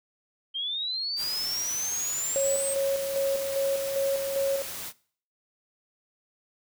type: linear sweep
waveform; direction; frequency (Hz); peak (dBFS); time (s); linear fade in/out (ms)
sine; up; 3136 to 8400; -28; 0.54-2.75; 20
type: noise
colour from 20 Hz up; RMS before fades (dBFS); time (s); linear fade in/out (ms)
white; -37; 1.16-4.93; 50
type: tone with tremolo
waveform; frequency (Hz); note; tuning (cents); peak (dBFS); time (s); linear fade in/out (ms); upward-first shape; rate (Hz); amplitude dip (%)
sine; 549; C#5; -17; -23; 2.36-4.62; 0; square; 2.5; 45
effects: noise-tail reverb RT60 0.5 s tail -21 dB re dry